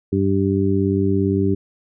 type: harmonic tone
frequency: 97.5 Hz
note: G2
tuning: 9 cents flat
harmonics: 1 / 2 / 3 / 4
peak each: -21 / -21 / -21 / -21 dBFS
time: 0.12-1.55 s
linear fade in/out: 10 ms
effects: none